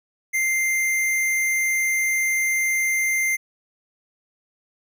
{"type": "tone", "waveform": "square", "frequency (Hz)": 2093, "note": "C7", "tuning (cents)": 0, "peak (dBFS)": -20, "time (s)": [0.33, 3.37], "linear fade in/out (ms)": 20, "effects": []}